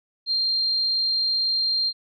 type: tone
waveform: sine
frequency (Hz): 4186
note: C8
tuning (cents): 0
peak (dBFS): -20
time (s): 0.26-1.93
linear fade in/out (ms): 50
effects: none